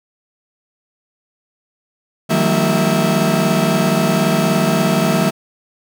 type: tone cluster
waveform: 35% pulse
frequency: 155.4 / 179.2 / 196.3 / 230.7 / 653 Hz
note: D#3 / F3 / G3 / A#3 / E5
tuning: -2 / +45 / +3 / -18 / -17 cents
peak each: -18 dBFS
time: 2.29-5.31 s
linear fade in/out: 20 ms
effects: none